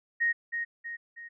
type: tone with echo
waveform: sine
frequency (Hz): 1867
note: A#6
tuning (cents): +2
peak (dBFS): -23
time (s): 0.2-0.33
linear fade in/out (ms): 20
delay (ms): 320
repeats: 3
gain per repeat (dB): -6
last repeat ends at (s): 1.29
effects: none